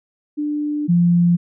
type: tone pair in turn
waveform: sine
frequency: 296.6 / 173.38 Hz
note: D4 / F3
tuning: +17 / -12 cents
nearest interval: major sixth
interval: 929 cents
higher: first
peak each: -19 / -11 dBFS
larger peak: second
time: 0.37-0.88 / 0.88-1.37 s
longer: first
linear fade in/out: 20 ms
effects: none